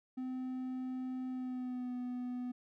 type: tone with pitch glide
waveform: triangle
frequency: 256.5 to 248 Hz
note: C4 to B3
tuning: -34 to +7 cents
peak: -35 dBFS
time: 0.17-2.52 s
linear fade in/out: 10 ms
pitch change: -59 cents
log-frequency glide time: 1.29-1.94 s
effects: none